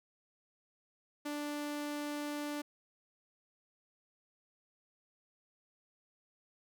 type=tone; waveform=sawtooth; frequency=293.7 Hz; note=D4; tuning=in tune; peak=-33 dBFS; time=1.25-2.62 s; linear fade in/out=10 ms; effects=none